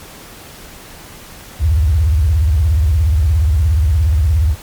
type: tone with vibrato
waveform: sine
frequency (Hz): 77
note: D#2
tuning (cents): -17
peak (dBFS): -9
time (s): 1.59-4.56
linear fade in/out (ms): 50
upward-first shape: sine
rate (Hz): 17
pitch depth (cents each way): 290
effects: pink hiss -36 dBFS RMS until 4.62 s + MP3 96 kbps